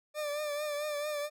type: tone with vibrato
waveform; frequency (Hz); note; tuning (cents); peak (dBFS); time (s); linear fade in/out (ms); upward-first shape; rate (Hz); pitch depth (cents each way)
40% pulse; 593; D5; +17; -32; 0.14-1.3; 50; triangle; 4.5; 52
effects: none